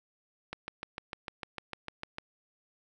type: click train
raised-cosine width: 0.3 ms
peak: -21 dBFS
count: 12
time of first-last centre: 0.53-2.184 s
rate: 6.65 Hz
effects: none